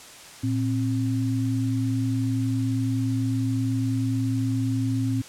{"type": "tone pair together", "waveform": "sine", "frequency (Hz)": [113.7, 264.9], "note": ["A#2", "C4"], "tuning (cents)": [-43, 22], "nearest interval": "octave + minor third", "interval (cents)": 1465, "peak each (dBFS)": [-24, -25], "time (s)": [0.43, 5.22], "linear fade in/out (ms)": 10, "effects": ["white hiss -44 dBFS RMS until 5.28 s", "low-pass 9000 Hz 12 dB/octave"]}